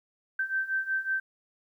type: beating tone pair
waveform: sine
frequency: 1552 / 1557.4 Hz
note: G6 / G6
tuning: -18 / -12 cents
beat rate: 5.4 Hz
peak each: -32 / -29 dBFS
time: 0.39-1.2 s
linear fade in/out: 5 ms
effects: 11-bit